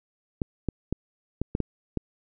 clicks, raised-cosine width 3 ms, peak -13 dBFS, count 7, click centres 0.418 / 0.687 / 0.926 / 1.416 / 1.551 / 1.603 / 1.973 s, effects none

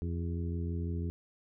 harmonic tone with a mistuned harmonic, 86 Hz, F2, 26 cents flat, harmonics 1 / 2 / 3 / 4 / 5, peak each -33 / -39 / -43 / -45 / -47 dBFS, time 0.02-1.1 s, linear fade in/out 0 ms, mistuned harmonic 5, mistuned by -49 cents, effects none

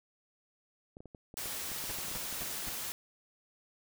clicks, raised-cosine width 2 ms, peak -35 dBFS, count 12, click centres 0.969 / 1.005 / 1.057 / 1.148 / 1.341 / 1.458 / 1.717 / 1.84 / 1.986 / 2.083 / 2.115 / 2.326 s
white noise, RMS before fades -39 dBFS, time 1.37-2.92 s, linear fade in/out 0 ms
pink noise bursts, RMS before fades -41 dBFS, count 4, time 1.89-2.692 s, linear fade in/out 2 ms, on 28 ms, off 230 ms
effects none

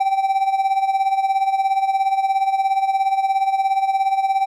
triangle tone with tremolo, 777 Hz, G5, 16 cents flat, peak -11 dBFS, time 0-4.46 s, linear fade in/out 10 ms, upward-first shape sine, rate 17 Hz, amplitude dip 70%, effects none

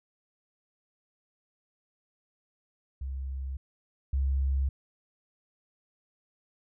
sine tone pair in turn, 66.8 / 67.65 Hz, C2 / C#2, +36 / -42 cents, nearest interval unison, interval 22 cents, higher second, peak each -32 / -24 dBFS, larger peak second, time 3.01-3.57 / 4.13-4.69 s, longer neither, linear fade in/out 5 ms, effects none

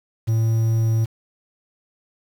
triangle tone with quantisation, 112.7 Hz, A2, 42 cents sharp, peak -14 dBFS, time 0.27-1.06 s, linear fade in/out 20 ms, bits 7, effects none

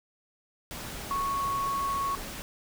sine tone in noise, 1107 Hz, C#6, 3 cents flat, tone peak -27 dBFS, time 1.11-2.15 s, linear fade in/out 0 ms, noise pink, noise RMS -39 dBFS, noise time 0.71-2.42 s, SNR +9 dB, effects none

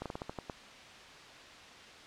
slowing click train, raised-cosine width 1 ms, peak -24 dBFS, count 8, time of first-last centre 0.02-0.498 s, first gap 37 ms, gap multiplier 1.2, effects white hiss -51 dBFS RMS until 2.06 s + low-pass 4000 Hz 12 dB/octave

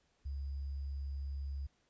sine tone with sample-and-hold, 69.3 Hz, C#2, in tune, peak -37 dBFS, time 0.25-1.67 s, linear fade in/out 10 ms, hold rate 4900 Hz, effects pink hiss -75 dBFS RMS until 1.89 s + resampled to 16000 Hz

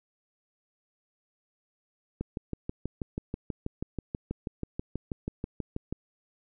click train, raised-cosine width 3 ms, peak -19 dBFS, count 24, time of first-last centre 2.21-5.926 s, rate 6.19 Hz, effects none

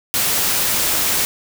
white noise, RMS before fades -18 dBFS, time 0.14-1.25 s, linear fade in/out 0 ms, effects none

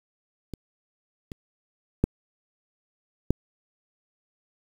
clicks, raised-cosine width 3 ms, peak -22 / -25 / -6 / -7 dBFS, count 4, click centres 0.537 / 1.318 / 2.04 / 3.306 s, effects 7-bit

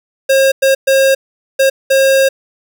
square tone bursts at uneven times, 538 Hz, C5, 48 cents sharp, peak -8 dBFS, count 5, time 0.29-0.52 / 0.62-0.75 / 0.87-1.15 / 1.59-1.7 / 1.9-2.29 s, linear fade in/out 10 ms, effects none

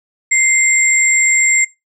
sine tone pair together, 2093 / 7459 Hz, C7 / A#8, 0 / 0 cents, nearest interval octave + minor seventh, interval 2200 cents, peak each -12 dBFS, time 0.31-1.65 s, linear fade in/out 10 ms, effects noise-tail reverb RT60 0.2 s tail -20 dB re dry

